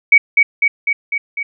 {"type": "tone with echo", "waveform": "sine", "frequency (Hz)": 2258, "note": "C#7", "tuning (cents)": 31, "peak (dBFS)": -3, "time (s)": [0.12, 0.18], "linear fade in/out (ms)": 5, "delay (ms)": 250, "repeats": 5, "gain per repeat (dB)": -3, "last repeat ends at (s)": 1.43, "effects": []}